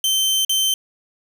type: tone with dropouts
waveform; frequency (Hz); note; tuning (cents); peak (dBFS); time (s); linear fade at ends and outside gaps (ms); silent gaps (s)
sawtooth; 3100; G7; -20; -13; 0.04-0.74; 2; 0.449-0.494
effects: none